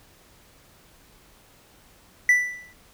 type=tone with exponential decay; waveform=triangle; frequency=1975.5 Hz; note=B6; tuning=in tune; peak=-10 dBFS; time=2.29-2.73 s; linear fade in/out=2 ms; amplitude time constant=95 ms; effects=pink hiss -55 dBFS RMS until 2.93 s